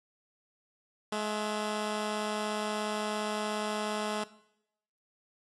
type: tone pair together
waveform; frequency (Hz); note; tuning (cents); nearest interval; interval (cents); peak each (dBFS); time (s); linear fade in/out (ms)
10% pulse; 212 / 673.1; G#3 / E5; +36 / +36; octave + minor sixth; 2000; -23 / -34; 1.12-4.24; 5
effects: noise-tail reverb RT60 0.8 s tail -18 dB re dry + resampled to 24000 Hz